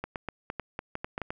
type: clicks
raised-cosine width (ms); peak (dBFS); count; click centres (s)
0.5; -18; 11; 0.04 / 0.158 / 0.287 / 0.501 / 0.597 / 0.791 / 0.954 / 1.045 / 1.179 / 1.217 / 1.305
effects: none